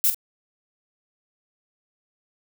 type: noise with echo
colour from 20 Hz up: violet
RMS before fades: -19 dBFS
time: 0.04-0.1 s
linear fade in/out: 0 ms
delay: 45 ms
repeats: 1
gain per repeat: -10 dB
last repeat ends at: 0.145 s
effects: none